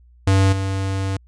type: tone with level steps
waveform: square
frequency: 96.6 Hz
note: G2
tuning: 25 cents flat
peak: -13 / -21 dBFS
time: 0.27-1.17 s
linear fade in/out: 5 ms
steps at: 0.52 s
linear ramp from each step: 10 ms
effects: added 60 Hz sine -47 dBFS peak until 1.27 s + resampled to 22050 Hz